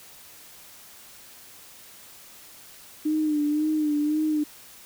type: tone with vibrato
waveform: sine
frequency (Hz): 302.4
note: D#4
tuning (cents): -49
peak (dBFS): -21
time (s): 3.05-4.44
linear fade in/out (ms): 10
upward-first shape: sine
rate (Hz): 1.9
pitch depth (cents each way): 47
effects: white hiss -48 dBFS RMS until 4.85 s